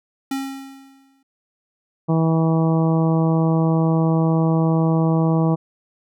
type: tone with exponential decay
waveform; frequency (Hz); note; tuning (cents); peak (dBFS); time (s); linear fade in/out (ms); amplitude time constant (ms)
square; 270.7; C#4; -41; -21; 0.31-1.23; 5; 200
type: harmonic tone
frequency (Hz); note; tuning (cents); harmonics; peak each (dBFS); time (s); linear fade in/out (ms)
162.1; E3; -29; 1 / 2 / 3 / 4 / 5 / 6 / 7; -16 / -22 / -26 / -28 / -30 / -32 / -33; 2.08-5.56; 20
effects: none